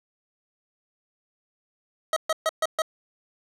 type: tone bursts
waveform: 25% pulse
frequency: 637 Hz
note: D#5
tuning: 41 cents sharp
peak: -17 dBFS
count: 5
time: 2.13-2.82 s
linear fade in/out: 2 ms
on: 34 ms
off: 130 ms
effects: low-pass 11000 Hz 12 dB/octave